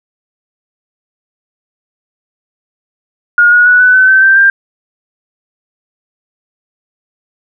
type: tone with pitch steps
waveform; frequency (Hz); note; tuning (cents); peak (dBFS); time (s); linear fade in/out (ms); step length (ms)
sine; 1430 / 1451.6 / 1473.6 / 1495.9 / 1518.5 / 1541.5 / 1564.8 / 1588.5; F6 / F#6 / F#6 / F#6 / F#6 / G6 / G6 / G6; +41 / -34 / -7 / +19 / +44 / -29 / -4 / +23; -3; 3.38-4.5; 2; 140
effects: none